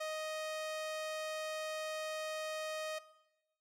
sawtooth tone with low-pass filter, 624 Hz, D#5, 5 cents sharp, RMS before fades -40 dBFS, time 0-2.99 s, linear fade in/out 10 ms, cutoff 12000 Hz, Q 0.52, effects noise-tail reverb RT60 1.0 s tail -18 dB re dry

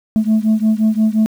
sine beating tone pair, 215.6 / 221.3 Hz, A3 / A3, -35 / +10 cents, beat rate 5.7 Hz, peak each -12 / -13 dBFS, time 0.16-1.26 s, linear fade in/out 0 ms, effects tanh soft clip ceiling -8 dBFS + 7-bit

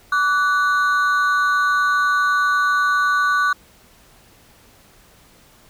triangle ring-modulated tone, 1318.5 Hz, E6, in tune, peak -10 dBFS, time 0.12-3.53 s, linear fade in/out 5 ms, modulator 164 Hz, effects pink hiss -51 dBFS RMS until 5.69 s

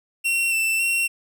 45% pulse tone with vibrato, 2699 Hz, E7, 40 cents sharp, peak -19 dBFS, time 0.24-1.08 s, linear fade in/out 20 ms, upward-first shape square, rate 1.8 Hz, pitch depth 19 cents each way, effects none

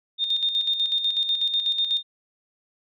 sine tone with tremolo, 3651 Hz, A#7, 37 cents flat, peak -19 dBFS, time 0.18-2.03 s, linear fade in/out 50 ms, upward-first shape square, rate 8.1 Hz, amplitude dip 55%, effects none

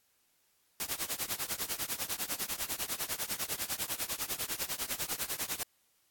white noise with tremolo, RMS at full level -32 dBFS, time 0.8-5.63 s, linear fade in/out 0 ms, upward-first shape triangle, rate 10 Hz, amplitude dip 100%, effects white hiss -72 dBFS RMS until 6.1 s + AAC 64 kbps

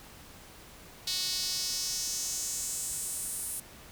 sawtooth tone with high-pass filter sweep, 370 Hz, F#4, in tune, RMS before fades -34 dBFS, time 1.07-3.6 s, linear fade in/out 5 ms, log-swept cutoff 4200 to 10000 Hz, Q 3, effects pink hiss -51 dBFS RMS until 3.91 s

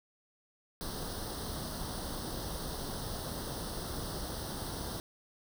pink noise with comb filter, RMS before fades -39 dBFS, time 0.81-5 s, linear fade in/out 0 ms, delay 0.21 ms, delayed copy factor +0.85, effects none

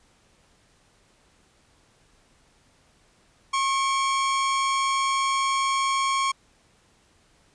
45% pulse tone pair together, 1085 / 2301 Hz, C#6 / D7, -37 / -36 cents, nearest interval octave + minor second, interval 1301 cents, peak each -22 / -31 dBFS, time 3.53-6.32 s, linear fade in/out 10 ms, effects pink hiss -61 dBFS RMS until 7.54 s + resampled to 22050 Hz

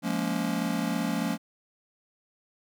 square chord, Bb minor seventh, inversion second, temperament just, 174.81 / 209.8 / 233.1 / 279.7 Hz, F3 / Ab3 / Bb3 / Db4, +2 / +18 / 0 / +16 cents, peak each -33 dBFS, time 0.02-1.38 s, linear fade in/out 50 ms, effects none

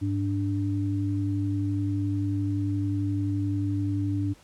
sine tone pair together, 101.3 / 292.4 Hz, G#2 / D4, -43 / -7 cents, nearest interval octave + tritone, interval 1836 cents, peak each -26 / -28 dBFS, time 0.01-4.34 s, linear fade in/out 20 ms, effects pink hiss -56 dBFS RMS until 4.43 s + low-pass 10000 Hz 12 dB/octave

